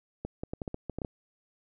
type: clicks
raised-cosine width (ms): 2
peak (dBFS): -21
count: 10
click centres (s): 0.25 / 0.435 / 0.535 / 0.618 / 0.678 / 0.744 / 0.897 / 0.986 / 1.018 / 1.048
effects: none